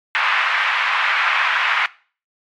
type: band-pass noise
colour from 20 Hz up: white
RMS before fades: -18 dBFS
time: 0.15-1.86 s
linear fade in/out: 0 ms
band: 960 to 2400 Hz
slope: 24 dB/octave
effects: noise-tail reverb RT60 0.4 s tail -20 dB re dry + MP3 96 kbps